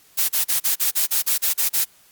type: noise bursts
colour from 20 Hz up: blue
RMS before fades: -19 dBFS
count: 11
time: 0.17-1.85 s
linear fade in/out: 20 ms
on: 120 ms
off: 36 ms
effects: white hiss -54 dBFS RMS until 2.11 s + Opus 48 kbps